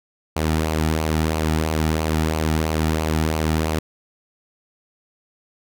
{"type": "tone with flanger", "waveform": "sawtooth", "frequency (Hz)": 78.7, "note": "D#2", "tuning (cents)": 20, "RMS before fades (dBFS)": -21, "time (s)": [0.36, 3.79], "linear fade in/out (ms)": 5, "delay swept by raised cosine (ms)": [0.55, 1.95], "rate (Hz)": 3, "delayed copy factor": -0.5, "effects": []}